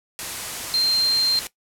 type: tone in noise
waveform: sine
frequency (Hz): 4170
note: C8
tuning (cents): -7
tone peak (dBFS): -17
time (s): 0.74-1.39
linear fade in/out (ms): 0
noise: white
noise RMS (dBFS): -30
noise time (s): 0.19-1.47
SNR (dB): +10
effects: noise-tail reverb RT60 0.1 s tail -17 dB re dry + low-pass 12000 Hz 12 dB/octave